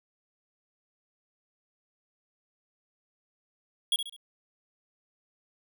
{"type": "tone with echo", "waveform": "square", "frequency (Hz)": 3322, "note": "G#7", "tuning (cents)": 0, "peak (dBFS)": -23, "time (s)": [3.92, 3.96], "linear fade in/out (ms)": 2, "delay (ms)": 68, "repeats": 3, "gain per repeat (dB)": -8, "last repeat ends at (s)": 4.164, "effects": []}